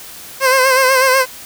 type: tone with vibrato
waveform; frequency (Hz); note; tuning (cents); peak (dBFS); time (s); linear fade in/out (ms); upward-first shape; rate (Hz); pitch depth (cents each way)
15% pulse; 523.3; C5; 0; -3; 0.4-1.26; 50; sine; 8.1; 52
effects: white hiss -34 dBFS RMS until 1.45 s